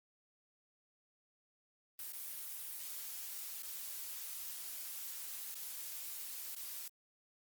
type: noise with dropouts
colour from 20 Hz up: blue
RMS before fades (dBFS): -45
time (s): 1.99-6.88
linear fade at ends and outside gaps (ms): 2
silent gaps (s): 2.123-2.132 / 3.624-3.631 / 5.545-5.554 / 6.55-6.563
effects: Opus 32 kbps